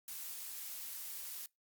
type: noise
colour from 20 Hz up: blue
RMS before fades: -45 dBFS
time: 0.08-1.46 s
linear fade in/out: 2 ms
effects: noise-tail reverb RT60 0.2 s tail -25 dB re dry + Opus 48 kbps